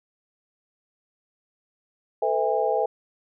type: tone cluster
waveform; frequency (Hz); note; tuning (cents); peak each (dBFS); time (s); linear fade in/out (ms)
sine; 443.7 / 507 / 654 / 811; A4 / B4 / E5 / G#5; +14 / +45 / -14 / -41; -26; 2.22-2.86; 5
effects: none